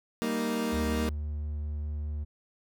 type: chord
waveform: 30% pulse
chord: Eb major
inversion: first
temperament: equal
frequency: 196 / 233.1 / 311.1 Hz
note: G3 / Bb3 / Eb4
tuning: 0 / 0 / 0 cents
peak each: -33 / -27 / -33 dBFS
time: 0.22-1.09 s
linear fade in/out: 0 ms
type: tone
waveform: triangle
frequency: 74.6 Hz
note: D2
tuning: 28 cents sharp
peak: -29 dBFS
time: 0.72-2.25 s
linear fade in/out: 20 ms
effects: none